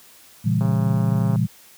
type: chord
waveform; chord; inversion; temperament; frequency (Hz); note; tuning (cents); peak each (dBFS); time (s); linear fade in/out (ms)
sine; A# diminished seventh; none; just; 116.54 / 139.85 / 167.82 / 201.4; A#2 / C#3 / E3 / G3; 0 / +16 / +31 / +47; -20 / -25 / -22 / -24; 0.44-1.47; 20
type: click train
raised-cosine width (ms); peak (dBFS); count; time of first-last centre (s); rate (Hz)
1; -19; 102; 0.61-1.358; 135
effects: white hiss -49 dBFS RMS until 1.77 s + high-pass 60 Hz 12 dB/octave